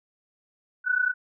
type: tone pair together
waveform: sine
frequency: 1472 / 1502.1 Hz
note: F#6 / F#6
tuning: -9 / +26 cents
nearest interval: unison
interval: 35 cents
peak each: -24 / -24 dBFS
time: 0.84-1.14 s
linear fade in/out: 50 ms
effects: none